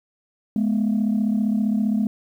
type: tone pair together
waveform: sine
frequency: 210.9 / 246.1 Hz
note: G#3 / B3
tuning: +27 / -6 cents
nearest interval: minor third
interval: 267 cents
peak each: -18 / -22 dBFS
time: 0.56-2.07 s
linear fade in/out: 2 ms
effects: tanh soft clip ceiling -14 dBFS + 9-bit